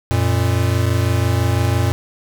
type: tone pair together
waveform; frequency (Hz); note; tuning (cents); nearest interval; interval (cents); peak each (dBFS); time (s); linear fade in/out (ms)
square; 90.57 / 116.54; F#2 / A#2; -36 / 0; major third; 436; -18; 0.11-1.92; 0
effects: none